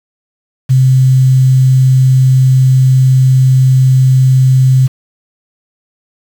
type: tone with quantisation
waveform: sine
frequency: 130.4 Hz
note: C3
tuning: 5 cents flat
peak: -4 dBFS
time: 0.69-4.88 s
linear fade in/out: 20 ms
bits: 5
effects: none